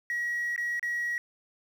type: tone with dropouts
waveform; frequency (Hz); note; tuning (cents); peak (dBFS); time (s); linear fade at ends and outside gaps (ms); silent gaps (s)
sine; 1911; A#6; +43; -26; 0.1-1.18; 1; 0.562-0.578 / 0.795-0.828
effects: tanh soft clip ceiling -26 dBFS + 9-bit